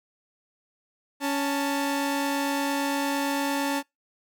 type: tone pair together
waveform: sawtooth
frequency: 279.3 / 886.7 Hz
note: C#4 / A5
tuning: +13 / +13 cents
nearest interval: octave + minor sixth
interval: 2000 cents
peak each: -22 / -26 dBFS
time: 1.2-3.83 s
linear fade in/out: 50 ms
effects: noise-tail reverb RT60 0.2 s tail -26 dB re dry

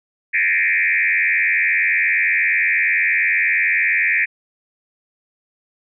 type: tone with frequency modulation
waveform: sine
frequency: 2093 Hz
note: C7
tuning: in tune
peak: -14 dBFS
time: 0.33-4.26 s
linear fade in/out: 20 ms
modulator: 88.6 Hz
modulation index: 4
effects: none

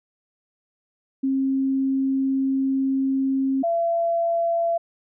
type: tone pair in turn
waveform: sine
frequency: 268.2 / 675.8 Hz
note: C4 / E5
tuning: +43 / +43 cents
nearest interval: octave + major third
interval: 1600 cents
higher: second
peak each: -19 dBFS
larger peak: neither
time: 1.23-3.63 / 3.63-4.78 s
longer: first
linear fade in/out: 10 ms
effects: none

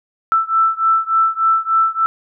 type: beating tone pair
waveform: sine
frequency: 1325 / 1328.4 Hz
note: E6 / E6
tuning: +9 / +13 cents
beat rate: 3.4 Hz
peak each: -15 / -16 dBFS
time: 0.32-2.06 s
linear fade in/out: 0 ms
effects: none

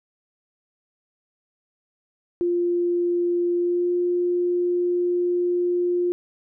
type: tone with pitch glide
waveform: sine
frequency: 349.2 to 353.3 Hz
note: F4 to F4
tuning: 0 to +20 cents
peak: -19 dBFS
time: 2.41-6.12 s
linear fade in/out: 0 ms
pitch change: +20 cents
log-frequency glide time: 3.56-3.92 s
effects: none

